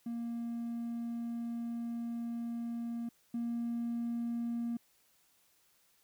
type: tone pair in turn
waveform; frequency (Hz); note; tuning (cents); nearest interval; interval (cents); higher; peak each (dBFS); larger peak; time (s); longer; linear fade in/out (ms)
triangle; 234 / 235; A#3 / A#3; +7 / +14; unison; 7; second; -33 / -30; second; 0.06-3.09 / 3.34-4.77; first; 5
effects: tanh soft clip ceiling -29 dBFS + white hiss -70 dBFS RMS until 6.03 s